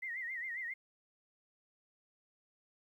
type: tone with vibrato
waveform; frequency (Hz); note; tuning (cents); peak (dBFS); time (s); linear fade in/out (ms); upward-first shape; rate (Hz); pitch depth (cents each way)
sine; 1975.5; B6; 0; -38; 0.02-0.74; 10; sine; 7.4; 120
effects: 12-bit